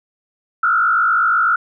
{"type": "tone with frequency modulation", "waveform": "sine", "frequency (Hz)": 1371, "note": "F6", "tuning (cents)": -32, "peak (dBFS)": -12, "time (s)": [0.63, 1.56], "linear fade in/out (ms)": 5, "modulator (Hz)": 54, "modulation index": 1.4, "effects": []}